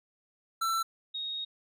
square / sine tone pair in turn, 1338 / 3746 Hz, E6 / A#7, +25 / +8 cents, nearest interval octave + tritone, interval 1783 cents, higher second, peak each -28 / -33 dBFS, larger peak first, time 0.61-0.83 / 1.14-1.45 s, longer second, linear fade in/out 10 ms, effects none

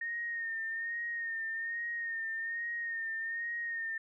sine tone with vibrato, 1840 Hz, A#6, 23 cents flat, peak -34 dBFS, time 0.01-3.98 s, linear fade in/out 5 ms, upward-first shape sine, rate 1.2 Hz, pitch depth 37 cents each way, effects none

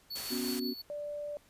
square tone with tremolo, 4435 Hz, C#8, in tune, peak -37 dBFS, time 0.1-0.82 s, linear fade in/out 10 ms, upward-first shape triangle, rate 5.7 Hz, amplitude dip 65%
white noise, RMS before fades -40 dBFS, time 0.15-0.6 s, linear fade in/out 10 ms
sine chord, B suspended second, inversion none, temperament equal, 246.9 / 277.2 / 370 Hz, B3 / C#4 / F#4, 0 / 0 / 0 cents, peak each -35 / -38 / -39 dBFS, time 0.3-0.74 s, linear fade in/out 20 ms
sine tone, 587.3 Hz, D5, in tune, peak -36 dBFS, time 0.9-1.37 s, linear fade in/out 0 ms
effects pink hiss -64 dBFS RMS until 1.49 s + resampled to 32000 Hz

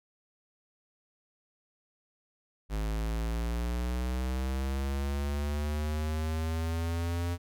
square linear sweep, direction up, 52 to 87.31 Hz, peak -30 dBFS, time 2.69-7.38 s, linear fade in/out 50 ms, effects none

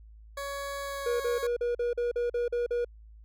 20% pulse tone with pitch glide, 560 to 551.3 Hz, C#5 to C#5, +18 to -10 cents, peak -29 dBFS, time 0.37-1.47 s, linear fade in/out 5 ms, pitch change -28 cents, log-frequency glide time 0.81-1.22 s
triangle tone bursts, 480 Hz, B4, 49 cents flat, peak -24 dBFS, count 10, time 1.06-2.847 s, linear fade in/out 5 ms, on 140 ms, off 43 ms
effects added 54 Hz sine -48 dBFS peak until 3.24 s

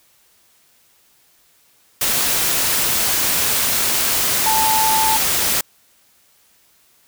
sine tone in noise, 880 Hz, A5, in tune, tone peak -16 dBFS, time 4.46-5.17 s, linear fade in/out 5 ms, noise white, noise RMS -18 dBFS, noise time 2.01-5.61 s, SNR -1 dB, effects white hiss -56 dBFS RMS until 7.07 s

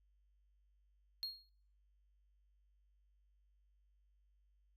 triangle tone with exponential decay, 4268 Hz, C8, 34 cents sharp, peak -35 dBFS, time 1.23-1.49 s, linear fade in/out 0 ms, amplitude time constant 56 ms, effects noise-tail reverb RT60 0.5 s tail -19 dB re dry + added 50 Hz sine -70 dBFS peak until 4.76 s

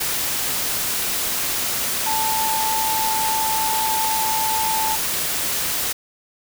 sine tone in noise, 881 Hz, A5, 2 cents sharp, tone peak -21 dBFS, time 2.06-4.96 s, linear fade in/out 10 ms, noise white, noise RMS -23 dBFS, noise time 0-5.93 s, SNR -1 dB, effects none

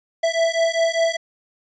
square beating tone pair, 659.3 / 664.3 Hz, E5 / E5, 0 / +13 cents, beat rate 5 Hz, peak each -21 dBFS, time 0.23-1.17 s, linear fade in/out 10 ms, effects resampled to 16000 Hz

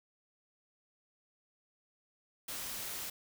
white noise, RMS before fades -41 dBFS, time 2.48-3.1 s, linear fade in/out 5 ms, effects none

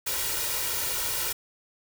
white noise with comb filter, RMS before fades -29 dBFS, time 0.06-1.33 s, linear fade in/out 10 ms, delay 2.1 ms, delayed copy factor +0.75, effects none

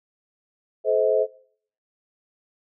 sine tone cluster, 430.4 / 520 / 638 Hz, A4 / C5 / D#5, -38 / -11 / +43 cents, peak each -22 dBFS, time 0.84-1.27 s, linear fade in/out 50 ms, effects noise-tail reverb RT60 0.6 s tail -21 dB re dry

